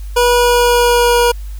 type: tone with pitch glide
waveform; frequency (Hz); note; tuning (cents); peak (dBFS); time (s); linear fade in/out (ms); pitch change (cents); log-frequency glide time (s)
25% pulse; 485.1 to 479; B4 to A#4; -31 to +47; -5; 0.16-1.32; 10; -22; 0.32-1.18
effects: added 50 Hz sine -23 dBFS peak until 1.59 s + white hiss -45 dBFS RMS until 1.59 s